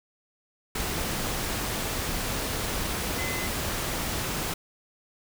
sine tone in noise, 2041 Hz, C7, 44 cents flat, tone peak -34 dBFS, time 3.18-3.47 s, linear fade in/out 5 ms, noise pink, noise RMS -30 dBFS, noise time 0.75-4.54 s, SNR -7 dB, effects none

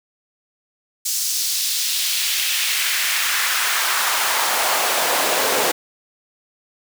pink noise with high-pass filter sweep, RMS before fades -20 dBFS, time 1.05-5.72 s, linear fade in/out 10 ms, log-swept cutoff 6000 to 440 Hz, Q 1.4, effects none

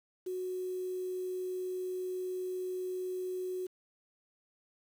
sine tone with quantisation, 367.9 Hz, F#4, 10 cents flat, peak -34 dBFS, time 0.26-3.67 s, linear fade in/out 10 ms, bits 9, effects none

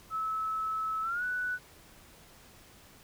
sine tone with pitch glide, 1300 to 1484.7 Hz, E6 to F#6, -24 to +6 cents, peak -30 dBFS, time 0.1-1.59 s, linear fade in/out 50 ms, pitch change +230 cents, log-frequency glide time 1.02-1.24 s, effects pink hiss -56 dBFS RMS until 3.03 s

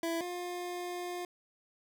25% pulse tone pair in turn, 332.6 / 354.7 Hz, E4 / F4, +16 / +27 cents, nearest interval minor second, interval 111 cents, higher second, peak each -28 / -33 dBFS, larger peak first, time 0.03-0.21 / 0.21-1.25 s, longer second, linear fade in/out 2 ms, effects none

